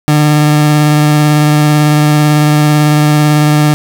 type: tone with vibrato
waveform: 30% pulse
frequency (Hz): 150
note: D3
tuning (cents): +37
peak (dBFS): -3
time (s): 0.08-3.74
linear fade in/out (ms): 0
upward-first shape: sine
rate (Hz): 18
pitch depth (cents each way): 13
effects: none